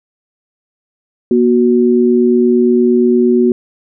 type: tone pair together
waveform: sine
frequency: 240 / 368.6 Hz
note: B3 / F#4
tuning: -49 / -7 cents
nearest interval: perfect fifth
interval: 742 cents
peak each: -10 dBFS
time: 1.31-3.52 s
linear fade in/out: 2 ms
effects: none